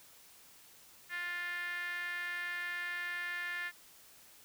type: tone with band-pass filter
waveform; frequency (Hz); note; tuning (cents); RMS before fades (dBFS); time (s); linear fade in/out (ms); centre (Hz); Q
5% pulse; 351.5; F4; +11; -39; 1.09-3.72; 50; 1800; 5.1
effects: white hiss -59 dBFS RMS until 4.44 s